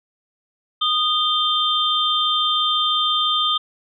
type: tone cluster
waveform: sine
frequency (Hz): 1231 / 3160 / 3577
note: D#6 / G7 / A7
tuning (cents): -19 / +13 / +28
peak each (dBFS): -21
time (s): 0.81-3.58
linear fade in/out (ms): 10
effects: none